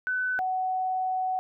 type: tone pair in turn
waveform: sine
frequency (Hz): 1505 / 746.9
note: F#6 / F#5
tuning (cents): +29 / +16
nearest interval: octave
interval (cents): 1213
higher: first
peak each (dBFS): -25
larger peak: neither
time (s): 0.07-0.39 / 0.39-1.39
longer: second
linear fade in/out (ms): 0
effects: none